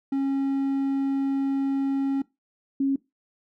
triangle / sine tone pair in turn, 273.2 / 273.2 Hz, C#4 / C#4, -25 / -25 cents, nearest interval unison, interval 0 cents, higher neither, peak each -20 dBFS, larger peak neither, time 0.12-2.22 / 2.8-2.96 s, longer first, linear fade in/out 5 ms, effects noise-tail reverb RT60 0.2 s tail -20 dB re dry

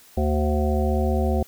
harmonic tone, 74.9 Hz, D2, 35 cents sharp, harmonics 1 / 3 / 5 / 7 / 9 / 10, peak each -21 / -26 / -28 / -29 / -31 / -31 dBFS, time 0.17-1.43 s, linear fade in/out 5 ms, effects white hiss -51 dBFS RMS until 1.47 s

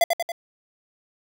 square tone with echo, 680 Hz, F5, 46 cents flat, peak -15 dBFS, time 0.01-0.04 s, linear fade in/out 2 ms, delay 93 ms, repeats 3, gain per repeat -4 dB, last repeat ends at 0.319 s, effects none

